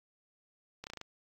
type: slowing click train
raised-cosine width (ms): 0.2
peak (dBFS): -25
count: 6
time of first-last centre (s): 0.84-1.014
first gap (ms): 29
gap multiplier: 1.09
effects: AAC 48 kbps